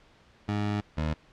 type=tone pair in turn; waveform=20% pulse; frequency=103.83 / 77.78 Hz; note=G#2 / D#2; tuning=0 / 0 cents; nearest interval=perfect fourth; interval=500 cents; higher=first; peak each=-22 dBFS; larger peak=neither; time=0.48-0.81 / 0.97-1.14 s; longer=first; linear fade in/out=10 ms; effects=pink hiss -59 dBFS RMS until 1.32 s + low-pass 4000 Hz 12 dB/octave